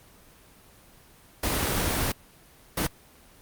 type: noise bursts at uneven times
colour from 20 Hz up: pink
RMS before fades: -26 dBFS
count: 2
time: 1.43-2.12 / 2.77-2.87 s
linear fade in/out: 5 ms
effects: pink hiss -54 dBFS RMS until 3.41 s + Opus 24 kbps